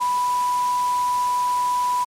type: tone in noise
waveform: sine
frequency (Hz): 987.8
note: B5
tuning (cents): 0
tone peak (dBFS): -18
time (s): 0-2.05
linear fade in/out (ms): 20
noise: white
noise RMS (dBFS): -34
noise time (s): 0-2.05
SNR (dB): +13
effects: low-pass 10000 Hz 12 dB/octave + MP3 96 kbps